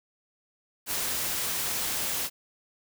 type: noise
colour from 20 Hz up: white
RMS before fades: -30 dBFS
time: 0.86-2.3 s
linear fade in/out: 50 ms
effects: none